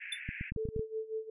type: band-pass noise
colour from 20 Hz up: white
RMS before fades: -44 dBFS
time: 0-0.51 s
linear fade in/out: 20 ms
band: 1600 to 2600 Hz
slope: 96 dB/octave
type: tone with exponential decay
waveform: square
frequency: 3520 Hz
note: A7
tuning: in tune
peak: -31 dBFS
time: 0.12-0.2 s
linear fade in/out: 5 ms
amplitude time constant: 16 ms
type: clicks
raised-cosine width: 5 ms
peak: -25 dBFS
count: 8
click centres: 0.29 / 0.411 / 0.52 / 0.563 / 0.654 / 0.688 / 0.763 / 0.794 s
type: tone with tremolo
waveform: sine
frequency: 440 Hz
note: A4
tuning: in tune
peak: -32 dBFS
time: 0.57-1.3 s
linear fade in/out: 5 ms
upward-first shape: sine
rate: 5.5 Hz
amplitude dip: 85%
effects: resampled to 32000 Hz